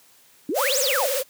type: exponential two-way sweep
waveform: sine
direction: up then down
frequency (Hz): 261.6 to 8372 to 579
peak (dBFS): -22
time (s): 0.49-1.06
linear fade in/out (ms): 2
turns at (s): 0.79
type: high-pass noise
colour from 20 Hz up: white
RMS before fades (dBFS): -27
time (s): 0.54-1.24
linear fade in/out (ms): 50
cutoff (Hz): 910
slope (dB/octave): 24
type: tone with vibrato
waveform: sine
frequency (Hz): 537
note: C5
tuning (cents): +45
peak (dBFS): -24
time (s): 0.55-1.23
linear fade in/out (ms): 10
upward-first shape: triangle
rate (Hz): 18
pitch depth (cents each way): 160
effects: white hiss -55 dBFS RMS until 1.29 s + high-pass 100 Hz 12 dB/octave